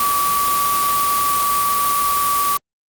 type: tone in noise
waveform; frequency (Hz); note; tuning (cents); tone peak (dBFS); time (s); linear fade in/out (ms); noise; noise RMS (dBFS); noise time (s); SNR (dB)
sine; 1147; D6; -41; -16; 0-2.57; 2; white; -22; 0-2.57; +3
effects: Opus 32 kbps